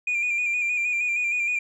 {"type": "tone with vibrato", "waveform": "sine", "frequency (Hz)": 2418, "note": "D7", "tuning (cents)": 50, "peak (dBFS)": -20, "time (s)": [0.07, 1.59], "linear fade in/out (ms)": 5, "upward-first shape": "square", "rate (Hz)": 6.4, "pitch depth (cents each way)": 33, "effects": ["tanh soft clip ceiling -20 dBFS"]}